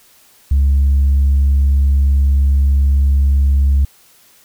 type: tone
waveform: sine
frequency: 69.2 Hz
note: C#2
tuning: 2 cents flat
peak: -7 dBFS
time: 0.51-3.85 s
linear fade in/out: 5 ms
effects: tanh soft clip ceiling -7 dBFS + white hiss -49 dBFS RMS until 4.44 s